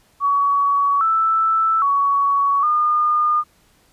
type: tone with pitch steps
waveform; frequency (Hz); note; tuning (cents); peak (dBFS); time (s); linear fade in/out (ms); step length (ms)
sine; 1128 / 1321 / 1122 / 1216; C#6 / E6 / C#6 / D#6; +30 / +3 / +21 / -40; -14; 0.2-3.44; 50; 810
effects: pink hiss -57 dBFS RMS until 3.92 s + resampled to 32000 Hz